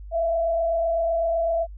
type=tone with frequency modulation; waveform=sine; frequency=667 Hz; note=E5; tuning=20 cents sharp; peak=-20 dBFS; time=0.11-1.67 s; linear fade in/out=50 ms; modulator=27.9 Hz; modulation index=0.52; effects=added 50 Hz sine -36 dBFS peak until 1.77 s